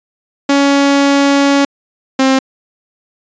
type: tone pair in turn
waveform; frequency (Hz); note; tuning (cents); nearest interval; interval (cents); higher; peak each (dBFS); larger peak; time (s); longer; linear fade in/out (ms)
sawtooth; 280.2 / 265.4; C#4 / C4; +19 / +25; minor second; 94; first; -4; neither; 0.49-1.65 / 2.19-2.39; first; 5
effects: resampled to 16000 Hz

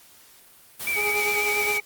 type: noise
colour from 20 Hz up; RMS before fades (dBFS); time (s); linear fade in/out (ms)
white; -32; 0.79-1.79; 20
type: tone with vibrato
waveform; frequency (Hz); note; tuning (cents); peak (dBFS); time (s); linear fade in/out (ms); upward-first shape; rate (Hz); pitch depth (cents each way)
sine; 2306; D7; -32; -23; 0.87-1.8; 2; sine; 7.4; 36
type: tone with tremolo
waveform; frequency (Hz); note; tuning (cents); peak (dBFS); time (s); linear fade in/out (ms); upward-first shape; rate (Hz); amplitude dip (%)
25% pulse; 415.7; G#4; +2; -21; 0.95-1.81; 50; sine; 9.7; 55
effects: white hiss -52 dBFS RMS until 1.85 s + Opus 48 kbps

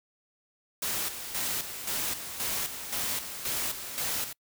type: noise with tremolo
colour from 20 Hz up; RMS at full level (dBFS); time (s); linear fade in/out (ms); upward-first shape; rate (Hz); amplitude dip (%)
white; -31; 0.82-4.33; 5; square; 1.9; 60
effects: noise-tail reverb RT60 0.1 s tail -26 dB re dry

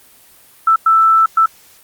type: tone bursts at uneven times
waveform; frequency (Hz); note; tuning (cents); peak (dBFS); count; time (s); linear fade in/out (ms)
sine; 1323; E6; +6; -7; 3; 0.67-0.76 / 0.86-1.26 / 1.37-1.46; 5
effects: white hiss -46 dBFS RMS until 1.83 s + Opus 32 kbps

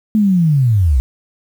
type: linear sweep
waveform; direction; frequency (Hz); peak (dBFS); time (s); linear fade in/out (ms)
sine; down; 220 to 58.27; -9; 0.15-1; 0
effects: 7-bit

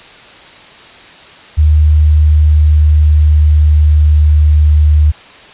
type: tone with pitch glide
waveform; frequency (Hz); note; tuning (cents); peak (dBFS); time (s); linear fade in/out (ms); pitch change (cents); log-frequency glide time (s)
sine; 76.2 to 75.46; D#2 to D2; -36 to +48; -4; 1.57-5.12; 20; -16; 1.84-4.39
effects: white hiss -36 dBFS RMS until 5.53 s + resampled to 8000 Hz

